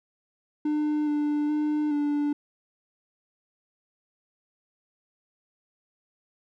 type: tone with pitch steps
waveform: triangle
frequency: 300.6 / 296 / 300.6 / 292.1 Hz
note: D4 / D4 / D4 / D4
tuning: +40 / +14 / +40 / -9 cents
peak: -21 dBFS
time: 0.65-2.33 s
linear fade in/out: 5 ms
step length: 420 ms
effects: none